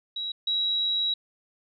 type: tone pair in turn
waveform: sine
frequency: 3871 / 3871 Hz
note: B7 / B7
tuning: -35 / -35 cents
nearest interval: unison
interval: 0 cents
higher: neither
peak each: -29 / -23 dBFS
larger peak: second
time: 0.16-0.32 / 0.47-1.14 s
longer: second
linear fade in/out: 5 ms
effects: none